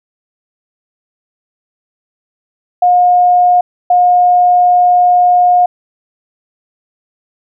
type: tone bursts at uneven times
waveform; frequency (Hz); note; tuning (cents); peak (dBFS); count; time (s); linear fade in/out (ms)
sine; 716; F5; +43; -5; 2; 2.82-3.61 / 3.9-5.66; 5
effects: none